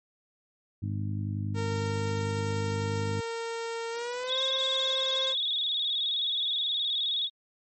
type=harmonic tone; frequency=51 Hz; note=G#1; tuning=31 cents flat; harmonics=2 / 3 / 4 / 5 / 6; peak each=-30 / -39 / -38 / -41 / -43 dBFS; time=0.82-3.21 s; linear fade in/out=10 ms
type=tone with pitch glide; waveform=sawtooth; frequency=460 to 528.4 Hz; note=A#4 to C5; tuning=-23 to +17 cents; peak=-28 dBFS; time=1.54-5.35 s; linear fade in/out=50 ms; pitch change=+240 cents; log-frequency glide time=3.91-4.41 s
type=tone with vibrato; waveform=sine; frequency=3565 Hz; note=A7; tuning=22 cents sharp; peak=-26 dBFS; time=4.27-7.3 s; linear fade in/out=50 ms; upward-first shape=square; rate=19 Hz; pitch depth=74 cents each way
effects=MP3 32 kbps